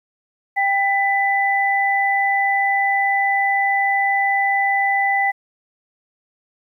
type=tone pair together; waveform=sine; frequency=791 / 1993.2 Hz; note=G5 / B6; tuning=+15 / +15 cents; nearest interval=octave + major third; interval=1600 cents; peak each=-18 dBFS; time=0.56-5.32 s; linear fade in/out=20 ms; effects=9-bit